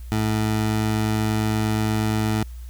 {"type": "tone", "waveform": "20% pulse", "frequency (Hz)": 108.5, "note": "A2", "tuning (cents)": -24, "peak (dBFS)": -15, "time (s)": [0.12, 2.43], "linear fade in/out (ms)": 0, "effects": ["added 60 Hz sine -33 dBFS peak until 2.69 s", "white hiss -54 dBFS RMS until 2.69 s"]}